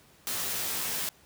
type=noise with comb filter; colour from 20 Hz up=white; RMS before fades=-32 dBFS; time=0.27-1.09 s; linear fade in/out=0 ms; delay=15 ms; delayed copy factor=-0.9; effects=pink hiss -59 dBFS RMS until 1.25 s + high-pass 60 Hz 12 dB/octave